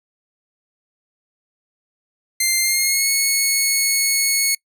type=tone with pitch glide; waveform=10% pulse; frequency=2093 to 2197 Hz; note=C7 to C#7; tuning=0 to -16 cents; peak=-7 dBFS; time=2.4-4.55 s; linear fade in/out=5 ms; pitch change=+84 cents; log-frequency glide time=2.6-3.08 s; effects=noise-tail reverb RT60 0.1 s tail -25 dB re dry